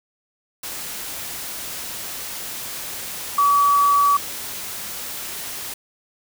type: tone in noise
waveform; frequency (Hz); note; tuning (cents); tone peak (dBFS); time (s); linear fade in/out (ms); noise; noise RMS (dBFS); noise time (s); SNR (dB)
sine; 1142; D6; -49; -13; 3.38-4.17; 5; white; -31; 0.63-5.74; +15
effects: none